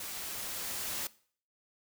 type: noise with level ramp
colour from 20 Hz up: white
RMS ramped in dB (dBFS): -41 to -36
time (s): 0-1.07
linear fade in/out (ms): 2
effects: noise-tail reverb RT60 0.5 s tail -20 dB re dry